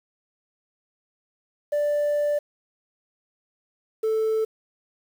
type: tone pair in turn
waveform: sine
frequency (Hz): 587.3 / 440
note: D5 / A4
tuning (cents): 0 / 0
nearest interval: perfect fourth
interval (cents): 500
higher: first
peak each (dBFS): -18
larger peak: neither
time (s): 1.72-2.39 / 4.03-4.45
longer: first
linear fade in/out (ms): 10
effects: tanh soft clip ceiling -19 dBFS + 8-bit